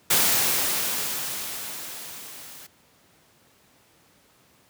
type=noise with level ramp; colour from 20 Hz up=white; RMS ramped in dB=-19 to -44 dBFS; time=0.1-2.67 s; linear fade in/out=10 ms; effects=pink hiss -59 dBFS RMS until 4.69 s + high-pass 100 Hz 12 dB/octave